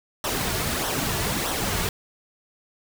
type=noise with flanger; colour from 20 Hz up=pink; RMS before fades=-26 dBFS; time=0.24-1.89 s; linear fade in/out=2 ms; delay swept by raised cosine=0.42 to 3.92 ms; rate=1.6 Hz; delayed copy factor=-0.6; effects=none